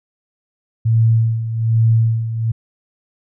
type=tone with tremolo; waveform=sine; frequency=113.3 Hz; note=A#2; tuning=49 cents flat; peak=-9 dBFS; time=0.85-2.52 s; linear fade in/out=10 ms; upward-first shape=sine; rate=1.2 Hz; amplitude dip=70%; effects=none